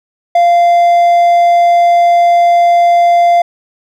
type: tone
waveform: triangle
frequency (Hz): 693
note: F5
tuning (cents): -14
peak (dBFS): -3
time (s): 0.35-3.42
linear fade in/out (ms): 5
effects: none